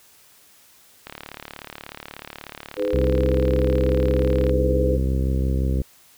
click train, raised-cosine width 0.3 ms, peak -18 dBFS, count 126, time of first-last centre 1.07-4.495 s, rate 36.5 Hz
sine chord, G# minor, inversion second, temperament equal with one note detuned, 311.1 / 415.3 / 506.6 Hz, D#4 / G#4 / B4, 0 / 0 / +44 cents, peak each -28 / -26 / -22 dBFS, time 2.76-4.99 s, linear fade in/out 50 ms
harmonic tone, 65.8 Hz, C2, 10 cents sharp, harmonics 1 / 2 / 3 / 4 / 5 / 6 / 7 / 8, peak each -20 / -26 / -30 / -32 / -34 / -36 / -37 / -38 dBFS, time 2.93-5.82 s, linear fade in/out 5 ms
effects white hiss -53 dBFS RMS until 6.17 s

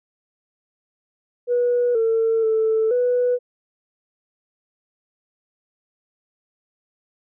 sine tone with pitch steps, 486.3 / 451 / 441.6 / 492.8 Hz, B4 / A4 / A4 / B4, -27 / +43 / +6 / -4 cents, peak -15 dBFS, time 1.47-3.39 s, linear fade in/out 50 ms, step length 480 ms, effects tanh soft clip ceiling -12 dBFS

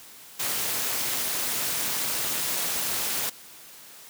white noise with amplitude modulation, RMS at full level -25 dBFS, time 0.39-3.3 s, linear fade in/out 10 ms, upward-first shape sine, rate 242 Hz, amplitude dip 65%, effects white hiss -47 dBFS RMS until 4.09 s + high-pass 100 Hz 12 dB/octave

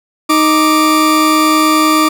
40% pulse tone pair together, 311.1 / 1174.6 Hz, D#4 / D6, 0 / 0 cents, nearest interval octave + major seventh, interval 2300 cents, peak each -10 dBFS, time 0.29-2.09 s, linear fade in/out 10 ms, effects none

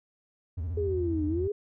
triangle tone with vibrato, 83.8 Hz, E2, 29 cents sharp, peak -28 dBFS, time 0.57-1.48 s, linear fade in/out 10 ms, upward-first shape square, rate 15 Hz, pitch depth 140 cents each way
sine exponential two-way sweep, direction down then up, 422.6 to 297 to 422.6 Hz, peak -27 dBFS, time 0.77-1.52 s, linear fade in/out 5 ms, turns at 1.26 s
effects none

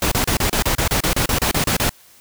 pink noise bursts, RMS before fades -18 dBFS, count 15, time 0.02-1.894 s, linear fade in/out 2 ms, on 96 ms, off 31 ms, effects white hiss -49 dBFS RMS until 2.2 s

